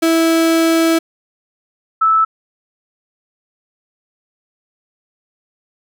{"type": "tone pair in turn", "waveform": ["35% pulse", "sine"], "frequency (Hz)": [327.9, 1311.6], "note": ["E4", "E6"], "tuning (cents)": [-9, -9], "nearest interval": "2 octaves", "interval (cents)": 2400, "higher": "second", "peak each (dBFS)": -9, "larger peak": "neither", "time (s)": [[0.02, 0.99], [2.01, 2.25]], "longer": "first", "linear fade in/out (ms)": 10, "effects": []}